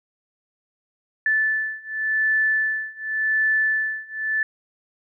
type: beating tone pair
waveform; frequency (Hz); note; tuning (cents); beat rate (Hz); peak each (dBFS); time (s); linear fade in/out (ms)
sine; 1750 / 1750.89; A6 / A6; -10 / -9; 0.89; -23 / -22; 1.26-4.43; 2
effects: none